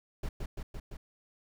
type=noise with echo; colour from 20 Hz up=brown; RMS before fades=-34 dBFS; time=0.23-0.29 s; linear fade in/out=5 ms; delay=170 ms; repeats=4; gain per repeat=-2 dB; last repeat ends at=0.97 s; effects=none